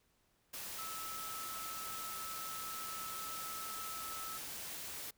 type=tone in noise; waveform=sine; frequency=1306 Hz; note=E6; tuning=17 cents flat; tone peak=-45 dBFS; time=0.78-4.38 s; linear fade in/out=10 ms; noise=white; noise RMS=-45 dBFS; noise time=0.53-5.11 s; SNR=-3 dB; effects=pink hiss -75 dBFS RMS until 5.17 s